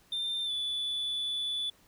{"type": "tone with pitch glide", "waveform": "sine", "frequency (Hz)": [3591, 3465], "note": ["A7", "A7"], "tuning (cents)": [35, -27], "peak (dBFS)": -28, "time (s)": [0.12, 1.7], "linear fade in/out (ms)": 5, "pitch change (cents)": -62, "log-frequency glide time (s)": [0.45, 0.51], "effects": ["tanh soft clip ceiling -29 dBFS", "pink hiss -63 dBFS RMS until 1.87 s"]}